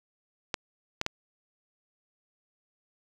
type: clicks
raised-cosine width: 0.2 ms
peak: -11 dBFS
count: 3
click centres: 0.542 / 1.014 / 1.064 s
effects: 8-bit